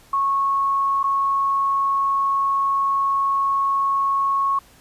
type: tone with dropouts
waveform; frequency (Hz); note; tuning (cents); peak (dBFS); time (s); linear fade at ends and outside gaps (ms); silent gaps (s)
sine; 1100; C#6; -14; -17; 0.13-4.59; 5; 1.031-1.039
effects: pink hiss -51 dBFS RMS until 4.8 s + resampled to 32000 Hz